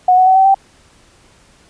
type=tone with pitch steps; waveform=sine; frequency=732 / 743.5 / 755.2 / 767.1 / 779.1 Hz; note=F#5 / F#5 / F#5 / G5 / G5; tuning=-19 / +8 / +35 / -38 / -11 cents; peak=-6 dBFS; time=0.08-0.545 s; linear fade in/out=5 ms; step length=93 ms; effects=pink hiss -49 dBFS RMS until 1.69 s + resampled to 22050 Hz